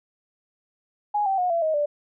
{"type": "tone with pitch steps", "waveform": "sine", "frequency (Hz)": [830.6, 775, 723.1, 674.7, 629.5, 587.3], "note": ["G#5", "G5", "F#5", "E5", "D#5", "D5"], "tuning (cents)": [0, -20, -40, 40, 20, 0], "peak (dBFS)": -20, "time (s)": [1.14, 1.86], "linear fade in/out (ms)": 10, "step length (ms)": 120, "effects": []}